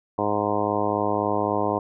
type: harmonic tone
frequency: 103.83 Hz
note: G#2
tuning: in tune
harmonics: 1 / 2 / 3 / 4 / 5 / 6 / 7 / 8 / 9 / 10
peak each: -34 / -32 / -29 / -29 / -29 / -30 / -29 / -34 / -29 / -31 dBFS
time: 0.18-1.79 s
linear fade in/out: 5 ms
effects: none